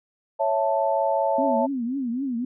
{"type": "chord", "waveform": "sine", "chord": "A major", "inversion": "first", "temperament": "equal", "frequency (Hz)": [554.4, 659.3, 880], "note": ["C#5", "E5", "A5"], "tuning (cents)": [0, 0, 0], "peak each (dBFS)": -24, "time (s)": [0.39, 1.67], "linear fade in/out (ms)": 20}
{"type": "tone with vibrato", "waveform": "sine", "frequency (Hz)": 253.7, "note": "B3", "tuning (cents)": 47, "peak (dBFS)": -24, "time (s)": [1.38, 2.45], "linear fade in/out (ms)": 5, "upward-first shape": "triangle", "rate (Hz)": 3.8, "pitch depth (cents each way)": 200}
{"effects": []}